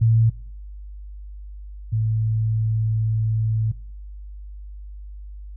sine tone pair in turn, 113 / 110.42 Hz, A2 / A2, +47 / +7 cents, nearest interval unison, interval 40 cents, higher first, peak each -13 / -18 dBFS, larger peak first, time 0.01-0.3 / 1.92-3.72 s, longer second, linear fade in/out 10 ms, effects noise-tail reverb RT60 0.6 s tail -26 dB re dry + added 50 Hz sine -34 dBFS peak until 5.56 s

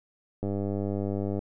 click train, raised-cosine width 2 ms, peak -18 dBFS, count 97, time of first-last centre 0.43-1.391 s, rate 99.9 Hz, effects none

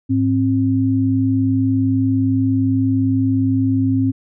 sine tone pair together, 105.44 / 265.7 Hz, G#2 / C4, +27 / +27 cents, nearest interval octave + major third, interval 1600 cents, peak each -18 / -15 dBFS, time 0.09-4.12 s, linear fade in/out 20 ms, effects none

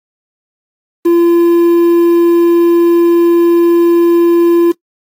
triangle tone with quantisation, 341.8 Hz, F4, 37 cents flat, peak -3 dBFS, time 1.05-4.72 s, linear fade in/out 10 ms, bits 5, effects noise-tail reverb RT60 0.1 s tail -22 dB re dry + AAC 48 kbps

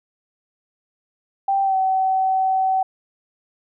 sine tone with pitch glide, 784 to 760.4 Hz, G5 to F#5, 0 to +47 cents, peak -16 dBFS, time 1.48-2.83 s, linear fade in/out 5 ms, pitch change -53 cents, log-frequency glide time 1.63-1.76 s, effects none

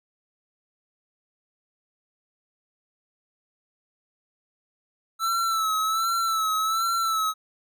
square tone with vibrato, 1318.5 Hz, E6, in tune, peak -23 dBFS, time 5.19-7.34 s, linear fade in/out 50 ms, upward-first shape sine, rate 1.3 Hz, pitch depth 52 cents each way, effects none

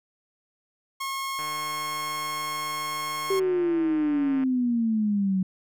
sawtooth tone, 1084 Hz, C#6, 39 cents flat, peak -25 dBFS, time 1-3.4 s, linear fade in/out 10 ms
click train, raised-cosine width 0.5 ms, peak -26 dBFS, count 461, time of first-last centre 1.39-4.436 s, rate 151 Hz
sine exponential sweep, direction down, 392 to 185 Hz, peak -21 dBFS, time 3.3-5.43 s, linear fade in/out 5 ms
effects none

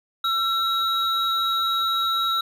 triangle tone pair together, 1343 / 3826 Hz, E6 / A#7, +32 / +44 cents, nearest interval octave + tritone, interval 1812 cents, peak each -21 / -22 dBFS, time 0.24-2.41 s, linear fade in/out 5 ms, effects none

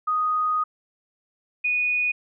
sine tone pair in turn, 1244.5 / 2475 Hz, D#6 / D#7, 0 / -10 cents, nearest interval octave, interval 1190 cents, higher second, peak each -20 dBFS, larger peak neither, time 0.07-0.64 / 1.64-2.12 s, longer first, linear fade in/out 10 ms, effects none

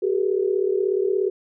sine tone cluster, 378.8 / 415.5 / 476.5 Hz, F#4 / G#4 / A#4, +41 / +1 / +38 cents, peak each -21 / -23 / -29 dBFS, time 0.02-1.3 s, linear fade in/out 10 ms, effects none

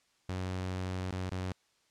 sawtooth tone with dropouts, 92.5 Hz, F#2, in tune, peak -30 dBFS, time 0.29-1.52 s, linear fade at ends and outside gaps 0 ms, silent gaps 1.108-1.126 / 1.294-1.316 s, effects white hiss -71 dBFS RMS until 1.9 s + low-pass 7000 Hz 12 dB/octave

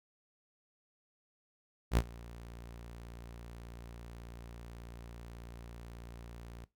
sawtooth tone with ADSR envelope, 58.27 Hz, A#1, in tune, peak -20 dBFS, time 1.91-6.65 s, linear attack 60 ms, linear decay 54 ms, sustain -23 dB, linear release 9 ms, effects noise-tail reverb RT60 0.2 s tail -18 dB re dry

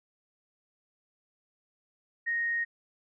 sine tone, 1864.7 Hz, A#6, in tune, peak -27 dBFS, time 2.26-2.65 s, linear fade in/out 20 ms, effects none

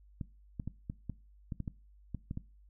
clicks, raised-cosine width 5 ms, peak -25 dBFS, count 11, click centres 0.212 / 0.598 / 0.676 / 0.899 / 1.097 / 1.522 / 1.603 / 1.678 / 2.147 / 2.311 / 2.374 s, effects noise-tail reverb RT60 0.3 s tail -20 dB re dry + added 50 Hz sine -57 dBFS peak until 2.69 s

